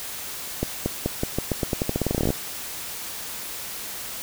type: accelerating click train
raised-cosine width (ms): 2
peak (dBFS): -9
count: 22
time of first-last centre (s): 0.63-2.304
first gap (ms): 230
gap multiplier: 0.87
effects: white hiss -34 dBFS RMS until 4.22 s